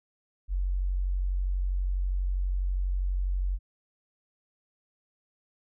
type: tone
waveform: sine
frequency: 46.14 Hz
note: F#1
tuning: 4 cents flat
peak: -25 dBFS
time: 0.48-3.59 s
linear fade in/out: 50 ms
effects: none